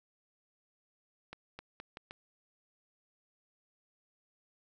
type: accelerating click train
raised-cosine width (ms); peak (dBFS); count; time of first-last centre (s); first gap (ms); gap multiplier
0.3; -28; 5; 1.33-2.109; 260; 0.81
effects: none